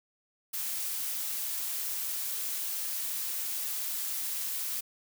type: noise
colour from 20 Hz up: blue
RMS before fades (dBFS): -34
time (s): 0.53-4.81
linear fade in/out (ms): 10
effects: none